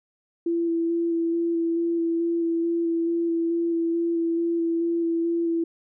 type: tone with vibrato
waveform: sine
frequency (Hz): 335.4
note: E4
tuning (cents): +30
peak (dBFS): -21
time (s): 0.46-5.64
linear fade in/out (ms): 5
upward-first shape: square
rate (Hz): 2.3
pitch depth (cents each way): 12
effects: none